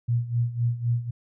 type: tone with tremolo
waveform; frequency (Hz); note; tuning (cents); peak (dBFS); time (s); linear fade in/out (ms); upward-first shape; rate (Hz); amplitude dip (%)
sine; 119; A#2; +36; -19; 0.08-1.11; 10; sine; 3.9; 80
effects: none